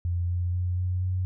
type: tone with pitch steps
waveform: sine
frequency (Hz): 87.31 / 88.48 / 89.66 / 90.86 / 92.08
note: F2 / F2 / F2 / F#2 / F#2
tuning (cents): 0 / +23 / +46 / -31 / -8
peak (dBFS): -24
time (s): 0.05-1.25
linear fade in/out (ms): 0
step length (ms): 240
effects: none